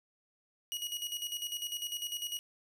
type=tone with tremolo; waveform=sawtooth; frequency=2900 Hz; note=F#7; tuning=35 cents flat; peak=-31 dBFS; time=0.72-2.39 s; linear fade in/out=0 ms; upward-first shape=square; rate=10 Hz; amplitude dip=60%; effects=none